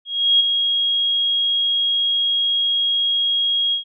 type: tone with ADSR envelope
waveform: sine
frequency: 3282 Hz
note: G#7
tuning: 21 cents flat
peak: -10 dBFS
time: 0.05-3.84 s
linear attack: 350 ms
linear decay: 13 ms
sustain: -6 dB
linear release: 110 ms
effects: none